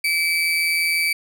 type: tone with amplitude modulation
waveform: 35% pulse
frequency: 2304 Hz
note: D7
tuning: 34 cents flat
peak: -14 dBFS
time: 0.04-1.13 s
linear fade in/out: 5 ms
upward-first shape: sine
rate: 166 Hz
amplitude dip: 45%
effects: none